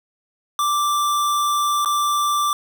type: tone with dropouts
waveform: square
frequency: 1174.7 Hz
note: D6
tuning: in tune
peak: -18 dBFS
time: 0.59-2.53 s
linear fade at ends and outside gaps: 1 ms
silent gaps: 1.848-1.858 s
effects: 9-bit